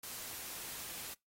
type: noise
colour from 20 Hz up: white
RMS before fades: -45 dBFS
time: 0.03-1.14 s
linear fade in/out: 5 ms
effects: noise-tail reverb RT60 0.2 s tail -25 dB re dry + AAC 48 kbps